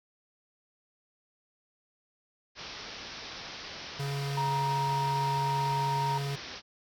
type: low-pass noise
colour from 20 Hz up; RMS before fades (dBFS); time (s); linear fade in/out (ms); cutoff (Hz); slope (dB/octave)
white; -43; 2.55-6.62; 50; 5700; 96
type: tone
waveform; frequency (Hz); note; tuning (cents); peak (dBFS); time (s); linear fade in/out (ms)
square; 140; C#3; +18; -32; 3.99-6.36; 10
type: tone with pitch glide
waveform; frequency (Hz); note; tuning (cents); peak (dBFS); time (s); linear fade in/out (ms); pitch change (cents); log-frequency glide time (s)
sine; 941 to 935; A#5 to A#5; +16 to +5; -28; 4.37-6.18; 5; -11; 5.01-6.01
effects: none